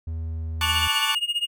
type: tone with pitch glide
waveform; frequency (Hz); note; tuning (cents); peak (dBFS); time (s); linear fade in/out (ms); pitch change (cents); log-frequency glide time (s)
triangle; 81 to 80.49; E2 to E2; -30 to -41; -25; 0.07-0.88; 5; -11; 0.22-0.46
type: chord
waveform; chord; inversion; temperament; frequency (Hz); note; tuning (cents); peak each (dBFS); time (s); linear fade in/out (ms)
20% pulse; D major seventh; second; equal; 880 / 1108.7 / 1174.7 / 1480; A5 / C#6 / D6 / F#6; 0 / 0 / 0 / 0; -24; 0.61-1.15; 2
type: tone with tremolo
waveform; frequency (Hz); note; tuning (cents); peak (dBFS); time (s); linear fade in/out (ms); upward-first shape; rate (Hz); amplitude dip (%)
triangle; 2854; F7; +37; -18; 0.62-1.47; 20; sine; 15; 90
effects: none